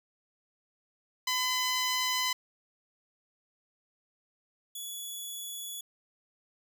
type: tone pair in turn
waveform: 10% pulse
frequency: 1012 / 3404 Hz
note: B5 / G#7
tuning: +42 / +42 cents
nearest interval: octave + major sixth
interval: 2100 cents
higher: second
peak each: -19 / -30 dBFS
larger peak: first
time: 1.27-2.33 / 4.75-5.81 s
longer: neither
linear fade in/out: 5 ms
effects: none